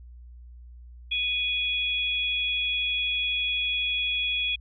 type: tone pair together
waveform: sine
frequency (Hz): 2478 / 3354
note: D#7 / G#7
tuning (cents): -8 / +16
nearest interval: perfect fourth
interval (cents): 524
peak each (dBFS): -27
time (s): 1.11-4.56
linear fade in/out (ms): 10
effects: added 60 Hz sine -43 dBFS peak until 4.6 s